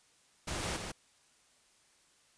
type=noise with echo; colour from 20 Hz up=pink; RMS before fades=-37 dBFS; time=0.47-0.77 s; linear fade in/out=10 ms; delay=150 ms; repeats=1; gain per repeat=-4 dB; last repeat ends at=0.92 s; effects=white hiss -67 dBFS RMS until 2.37 s + resampled to 22050 Hz